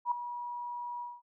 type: tone with ADSR envelope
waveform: sine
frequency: 965 Hz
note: B5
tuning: 40 cents flat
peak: -24 dBFS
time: 0.05-1.22 s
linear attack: 65 ms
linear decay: 4 ms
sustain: -12 dB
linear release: 210 ms
effects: none